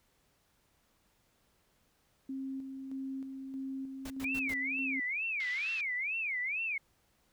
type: tone with tremolo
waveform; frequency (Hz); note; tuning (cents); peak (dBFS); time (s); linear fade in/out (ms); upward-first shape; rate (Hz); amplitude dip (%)
sine; 267.5; C4; +38; -36; 2.29-5; 5; square; 1.6; 40
type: noise bursts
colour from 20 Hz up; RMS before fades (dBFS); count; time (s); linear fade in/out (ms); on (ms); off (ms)
pink; -45; 4; 4.05-4.541; 5; 53; 93
type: tone with vibrato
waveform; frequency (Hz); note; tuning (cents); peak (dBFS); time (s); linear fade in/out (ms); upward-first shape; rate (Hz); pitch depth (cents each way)
sine; 2305; D7; -33; -32; 4.24-6.78; 5; sine; 2.2; 280
type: band-pass noise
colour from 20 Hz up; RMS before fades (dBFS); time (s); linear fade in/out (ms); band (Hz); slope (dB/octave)
white; -47; 5.4-5.81; 2; 1500 to 4000; 24
effects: pink hiss -72 dBFS RMS until 7.32 s